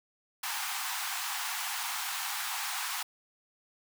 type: high-pass noise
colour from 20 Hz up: pink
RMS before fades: -35 dBFS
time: 0.43-3.03 s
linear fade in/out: 5 ms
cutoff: 750 Hz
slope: 96 dB/octave
effects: none